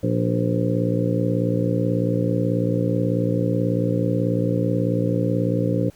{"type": "harmonic tone with a mistuned harmonic", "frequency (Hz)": 58.27, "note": "A#1", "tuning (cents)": 0, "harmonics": [2, 3, 4, 5, 6, 7, 8, 9], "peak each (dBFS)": [-23, -24, -32, -25, -34, -31, -30, -27], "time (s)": [0.03, 5.9], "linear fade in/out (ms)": 5, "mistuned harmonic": 8, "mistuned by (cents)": 50, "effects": ["pink hiss -54 dBFS RMS until 5.95 s"]}